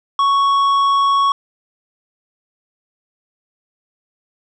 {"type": "tone with tanh clipping", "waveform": "sine", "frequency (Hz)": 1111, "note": "C#6", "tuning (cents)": 4, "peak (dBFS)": -13, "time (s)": [0.19, 1.32], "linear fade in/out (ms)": 2, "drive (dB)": 8, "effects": []}